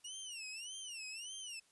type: tone with vibrato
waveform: 20% pulse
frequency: 2825 Hz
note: F7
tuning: 19 cents sharp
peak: -39 dBFS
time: 0.04-1.6 s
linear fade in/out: 10 ms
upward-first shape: sine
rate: 1.7 Hz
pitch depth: 190 cents each way
effects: white hiss -71 dBFS RMS until 1.71 s + resampled to 24000 Hz